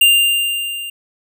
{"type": "tone with level ramp", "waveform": "square", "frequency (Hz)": 2794, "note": "F7", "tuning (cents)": 0, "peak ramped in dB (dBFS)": [-7, -26], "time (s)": [0.01, 0.9], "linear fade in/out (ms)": 5, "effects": []}